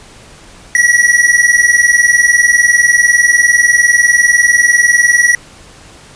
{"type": "tone pair together", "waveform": "square", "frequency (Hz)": [1917, 1937], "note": ["A#6", "B6"], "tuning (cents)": [48, -34], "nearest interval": "unison", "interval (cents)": 18, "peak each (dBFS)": -10, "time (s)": [0.75, 5.35], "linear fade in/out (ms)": 2, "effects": ["pink hiss -38 dBFS RMS until 6.15 s", "resampled to 22050 Hz"]}